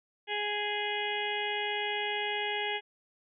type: harmonic tone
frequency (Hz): 415.3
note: G#4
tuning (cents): 0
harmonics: 1 / 2 / 4 / 5 / 6 / 7 / 8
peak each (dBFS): -37 / -36 / -39 / -37 / -40 / -38 / -40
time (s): 0.27-2.81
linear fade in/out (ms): 50
effects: none